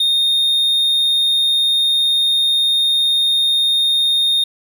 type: tone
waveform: triangle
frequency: 3681 Hz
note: A#7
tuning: 23 cents flat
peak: -11 dBFS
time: 0-4.44 s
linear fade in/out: 5 ms
effects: none

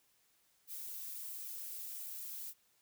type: noise with flanger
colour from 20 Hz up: violet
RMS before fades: -45 dBFS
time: 0.67-2.54 s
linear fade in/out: 50 ms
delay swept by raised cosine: 1.8 to 6.7 ms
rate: 1.3 Hz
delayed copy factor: -0.75
effects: white hiss -73 dBFS RMS until 2.81 s

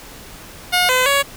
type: tone with pitch steps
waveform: 10% pulse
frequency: 720 / 509 / 560 Hz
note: F#5 / C5 / C#5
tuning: -47 / -48 / +18 cents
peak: -5 dBFS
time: 0.72-1.23 s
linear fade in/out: 20 ms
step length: 170 ms
effects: pink hiss -38 dBFS RMS until 1.36 s

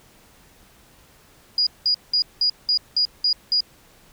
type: tone bursts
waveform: sine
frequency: 4886 Hz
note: D#8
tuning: 32 cents flat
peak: -16 dBFS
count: 8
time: 1.58-3.606 s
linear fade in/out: 2 ms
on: 87 ms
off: 190 ms
effects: pink hiss -53 dBFS RMS until 4.12 s

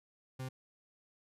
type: tone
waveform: 40% pulse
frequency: 130 Hz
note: C3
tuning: 11 cents flat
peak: -38 dBFS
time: 0.39-0.49 s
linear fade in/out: 10 ms
effects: resampled to 32000 Hz

